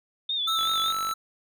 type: tone with vibrato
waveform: sine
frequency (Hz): 3573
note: A7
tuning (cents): +26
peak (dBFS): -25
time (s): 0.29-0.92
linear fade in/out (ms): 5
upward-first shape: sine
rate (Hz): 5.3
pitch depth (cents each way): 69
type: tone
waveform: square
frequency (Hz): 1318.5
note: E6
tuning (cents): 0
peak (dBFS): -27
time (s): 0.47-1.14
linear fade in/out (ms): 10
type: click train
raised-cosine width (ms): 0.3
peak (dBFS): -23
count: 26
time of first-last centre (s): 0.59-1.112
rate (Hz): 47.9
effects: none